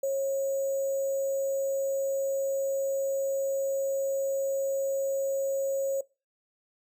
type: tone with sample-and-hold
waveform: sine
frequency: 545 Hz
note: C#5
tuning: 29 cents flat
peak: -25 dBFS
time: 0.03-6.01 s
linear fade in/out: 5 ms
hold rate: 7350 Hz
effects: noise-tail reverb RT60 0.3 s tail -23 dB re dry